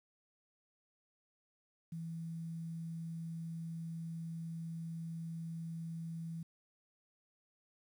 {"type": "tone with quantisation", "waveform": "sine", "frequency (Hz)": 164.81, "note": "E3", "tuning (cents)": 0, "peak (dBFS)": -40, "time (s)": [1.92, 6.43], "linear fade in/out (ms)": 5, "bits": 11, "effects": []}